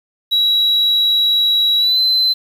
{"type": "tone with pitch glide", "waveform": "triangle", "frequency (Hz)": [3886, 4060], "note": ["B7", "B7"], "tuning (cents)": [-29, 47], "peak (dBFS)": -9, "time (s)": [0.31, 2.34], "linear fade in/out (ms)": 20, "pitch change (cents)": 76, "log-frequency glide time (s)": [1.78, 1.99], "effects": ["tanh soft clip ceiling -7 dBFS", "7-bit"]}